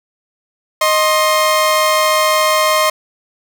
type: tone pair together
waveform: sawtooth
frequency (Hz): 622.3 / 1059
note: D#5 / C6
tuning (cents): 0 / +21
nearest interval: major sixth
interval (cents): 921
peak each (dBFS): -10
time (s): 0.81-2.9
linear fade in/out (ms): 5
effects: none